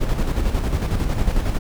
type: noise with tremolo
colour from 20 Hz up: brown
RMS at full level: -18 dBFS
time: 0-1.59 s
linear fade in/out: 20 ms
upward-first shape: square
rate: 11 Hz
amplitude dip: 45%
effects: none